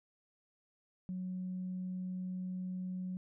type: tone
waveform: sine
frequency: 183.9 Hz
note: F#3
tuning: 10 cents flat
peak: -36 dBFS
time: 1.09-3.17 s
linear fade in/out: 0 ms
effects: tanh soft clip ceiling -32 dBFS